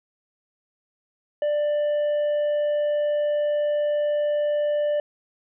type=harmonic tone; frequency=591 Hz; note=D5; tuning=11 cents sharp; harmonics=1 / 3 / 5; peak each=-20 / -41 / -45 dBFS; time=1.42-5 s; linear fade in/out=2 ms; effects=none